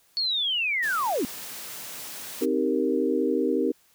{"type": "linear sweep", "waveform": "sine", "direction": "down", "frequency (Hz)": [4441, 213.9], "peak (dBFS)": -23, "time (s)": [0.17, 1.25], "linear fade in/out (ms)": 0}
{"type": "high-pass noise", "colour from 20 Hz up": "white", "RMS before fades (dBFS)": -38, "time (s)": [0.82, 2.46], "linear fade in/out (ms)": 20, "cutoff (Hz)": 120, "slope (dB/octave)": 12}
{"type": "chord", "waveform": "sine", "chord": "C minor seventh", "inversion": "none", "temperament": "equal with one note detuned", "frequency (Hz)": [261.6, 312.4, 392, 466.2], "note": ["C4", "Eb4", "G4", "Bb4"], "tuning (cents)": [0, 7, 0, 0], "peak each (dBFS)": -27, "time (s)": [2.41, 3.72], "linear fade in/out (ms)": 10}
{"effects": ["white hiss -62 dBFS RMS until 3.94 s"]}